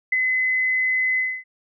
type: tone with ADSR envelope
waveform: sine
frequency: 2030 Hz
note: B6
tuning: 47 cents sharp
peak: -15 dBFS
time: 0.12-1.44 s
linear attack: 6 ms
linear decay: 21 ms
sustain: -3 dB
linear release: 260 ms
effects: none